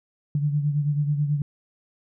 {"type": "beating tone pair", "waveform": "sine", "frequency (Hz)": [145.6, 154.8], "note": ["D3", "D#3"], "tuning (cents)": [-15, -9], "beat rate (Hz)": 9.2, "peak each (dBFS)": [-21, -29], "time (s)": [0.35, 1.42], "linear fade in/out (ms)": 2, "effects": []}